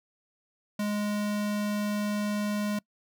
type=tone; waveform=square; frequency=207.7 Hz; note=G#3; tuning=in tune; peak=-28 dBFS; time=0.79-2.79 s; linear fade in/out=5 ms; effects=noise-tail reverb RT60 0.1 s tail -24 dB re dry